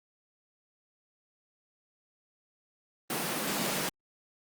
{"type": "high-pass noise", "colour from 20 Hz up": "pink", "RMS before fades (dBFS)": -32, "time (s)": [3.1, 3.89], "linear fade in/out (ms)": 2, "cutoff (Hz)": 150, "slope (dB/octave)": 48, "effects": ["Opus 24 kbps"]}